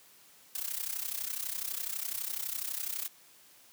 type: noise with amplitude modulation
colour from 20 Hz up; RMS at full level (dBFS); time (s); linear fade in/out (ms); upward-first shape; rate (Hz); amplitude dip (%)
blue; -33; 0.55-3.08; 2; sine; 32; 80
effects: white hiss -59 dBFS RMS until 3.72 s + high-pass 100 Hz 12 dB/octave